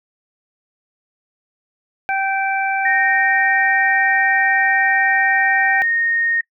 harmonic tone, 778 Hz, G5, 13 cents flat, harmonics 1 / 2 / 3, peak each -19 / -22 / -24 dBFS, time 2.09-5.82 s, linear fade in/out 0 ms
sine tone, 1852 Hz, A#6, 12 cents flat, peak -15 dBFS, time 2.85-6.41 s, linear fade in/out 5 ms
effects noise-tail reverb RT60 0.1 s tail -23 dB re dry

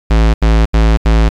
square tone bursts, 55 Hz, A1, in tune, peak -7 dBFS, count 4, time 0.1-1.291 s, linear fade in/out 10 ms, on 240 ms, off 77 ms, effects low-pass 5000 Hz 12 dB/octave + 7-bit

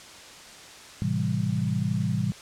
sine chord, A minor seventh, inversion none, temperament equal with one note detuned, 110 / 131.27 / 164.81 / 196 Hz, A2 / C3 / E3 / G3, 0 / +6 / 0 / 0 cents, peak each -29 dBFS, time 1.02-2.32 s, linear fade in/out 0 ms, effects white hiss -45 dBFS RMS until 2.41 s + low-pass 7000 Hz 12 dB/octave

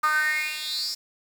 10% pulse tone with high-pass filter sweep, 305.8 Hz, D#4, 30 cents flat, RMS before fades -26 dBFS, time 0.03-0.95 s, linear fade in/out 10 ms, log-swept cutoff 1200 to 5600 Hz, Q 7.6, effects 7-bit

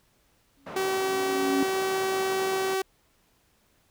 sine tone with exponential growth, 277.2 Hz, C#4, in tune, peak -21 dBFS, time 0.57-1.63 s, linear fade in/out 1 ms, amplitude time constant 230 ms
white band-pass noise, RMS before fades -39 dBFS, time 0.66-2.75 s, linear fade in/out 10 ms, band 160 to 970 Hz, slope 12 dB/octave
sawtooth tone, 382 Hz, G4, 45 cents flat, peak -21 dBFS, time 0.76-2.82 s, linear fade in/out 5 ms
effects pink hiss -66 dBFS RMS until 3.9 s

